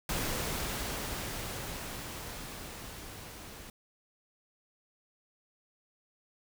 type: noise with level ramp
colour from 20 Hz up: pink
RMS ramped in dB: -33 to -48 dBFS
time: 0.09-3.7 s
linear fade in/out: 2 ms
effects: none